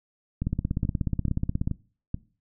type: two click trains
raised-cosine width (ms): 5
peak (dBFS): -13 / -15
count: 21 / 5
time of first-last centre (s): 0.47-1.675 / 0.42-2.144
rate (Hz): 16.6 / 2.32
effects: noise-tail reverb RT60 0.4 s tail -21 dB re dry